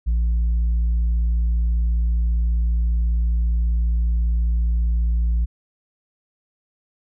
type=tone with tanh clipping; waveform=sine; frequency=57.4 Hz; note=A#1; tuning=26 cents flat; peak=-17 dBFS; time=0.06-5.46 s; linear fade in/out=20 ms; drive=2 dB; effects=none